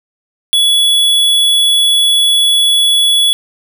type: tone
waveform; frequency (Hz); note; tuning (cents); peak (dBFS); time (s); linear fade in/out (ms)
square; 3392; G#7; +36; -8; 0.53-3.33; 0
effects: none